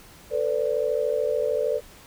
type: tone cluster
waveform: sine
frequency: 448.6 / 502 / 583 Hz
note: A4 / B4 / D5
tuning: +34 / +28 / -13 cents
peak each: -26 dBFS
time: 0.3-1.81 s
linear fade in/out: 50 ms
effects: pink hiss -49 dBFS RMS until 2.06 s